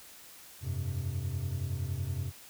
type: chord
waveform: triangle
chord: F suspended second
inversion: none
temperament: equal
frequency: 87.31 / 98 / 130.81 Hz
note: F2 / G2 / C3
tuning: 0 / 0 / 0 cents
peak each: -34 dBFS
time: 0.61-2.32 s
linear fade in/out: 50 ms
effects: white hiss -52 dBFS RMS until 2.49 s